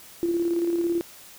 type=tone with tremolo; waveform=sine; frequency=341.4 Hz; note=F4; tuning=39 cents flat; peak=-20 dBFS; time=0.23-1.01 s; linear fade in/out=0 ms; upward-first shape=square; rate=18 Hz; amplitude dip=35%; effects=white hiss -47 dBFS RMS until 1.38 s